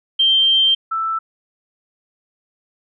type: tone pair in turn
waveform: sine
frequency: 3148 / 1323.6 Hz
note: G7 / E6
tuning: +7 / +7 cents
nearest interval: octave + minor third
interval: 1500 cents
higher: first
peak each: -11 / -18 dBFS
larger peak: first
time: 0.19-0.75 / 0.91-1.19 s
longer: first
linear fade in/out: 10 ms
effects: none